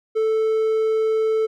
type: tone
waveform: triangle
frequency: 440 Hz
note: A4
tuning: in tune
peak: -15 dBFS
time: 0.15-1.47 s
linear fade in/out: 20 ms
effects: none